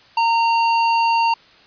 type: tone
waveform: square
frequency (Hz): 920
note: A#5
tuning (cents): -23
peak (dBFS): -15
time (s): 0.17-1.34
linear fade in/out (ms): 5
effects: white hiss -49 dBFS RMS until 1.66 s + resampled to 11025 Hz